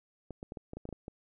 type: clicks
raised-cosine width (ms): 2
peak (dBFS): -28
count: 10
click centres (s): 0.307 / 0.429 / 0.521 / 0.572 / 0.734 / 0.77 / 0.854 / 0.89 / 0.927 / 1.081
effects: none